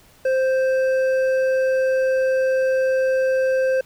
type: tone with hard clipping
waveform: sine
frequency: 523.3 Hz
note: C5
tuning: in tune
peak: -18 dBFS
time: 0.25-3.81 s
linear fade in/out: 5 ms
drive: 7 dB
effects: pink hiss -52 dBFS RMS until 3.85 s